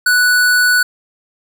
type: tone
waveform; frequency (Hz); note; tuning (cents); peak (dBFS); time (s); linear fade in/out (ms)
square; 1480; F#6; 0; -10; 0.06-0.83; 5
effects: none